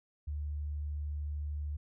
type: tone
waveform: sine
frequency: 73.9 Hz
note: D2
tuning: 11 cents sharp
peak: -34 dBFS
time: 0.27-1.77 s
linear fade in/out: 10 ms
effects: none